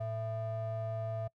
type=ring-modulated tone; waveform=triangle; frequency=277.2 Hz; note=C#4; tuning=in tune; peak=-29 dBFS; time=0-1.28 s; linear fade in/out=10 ms; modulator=389 Hz; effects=noise-tail reverb RT60 0.1 s tail -24 dB re dry